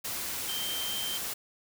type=tone in noise; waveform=sine; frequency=3136 Hz; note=G7; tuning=in tune; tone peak=-34 dBFS; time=0.48-1.18 s; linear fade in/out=10 ms; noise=white; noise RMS=-35 dBFS; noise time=0.04-1.34 s; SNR=-2 dB; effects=none